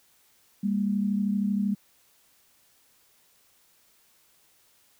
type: tone pair together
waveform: sine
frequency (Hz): 200.3 / 233.1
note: G3 / A#3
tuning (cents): +38 / 0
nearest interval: minor third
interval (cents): 262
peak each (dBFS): -24 / -30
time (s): 0.63-1.75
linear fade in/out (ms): 10
effects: white hiss -63 dBFS RMS until 4.99 s